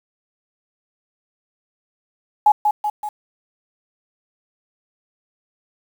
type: tone with echo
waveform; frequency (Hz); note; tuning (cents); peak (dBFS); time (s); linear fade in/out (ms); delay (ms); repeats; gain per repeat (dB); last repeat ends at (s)
sine; 841; G#5; +22; -8; 2.46-2.52; 5; 190; 3; -5; 3.09
effects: 7-bit